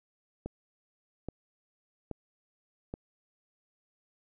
click train, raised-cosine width 2 ms, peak -23 dBFS, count 4, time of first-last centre 0.46-2.939 s, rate 1.21 Hz, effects none

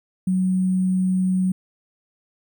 sine tone with sample-and-hold, 185.5 Hz, F#3, 5 cents sharp, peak -17 dBFS, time 0.27-1.52 s, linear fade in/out 5 ms, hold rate 8820 Hz, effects none

